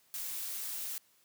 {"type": "noise", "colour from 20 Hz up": "blue", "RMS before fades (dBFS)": -39, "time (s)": [0.14, 0.98], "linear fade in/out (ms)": 0, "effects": ["white hiss -68 dBFS RMS until 1.24 s", "high-pass 80 Hz 12 dB/octave"]}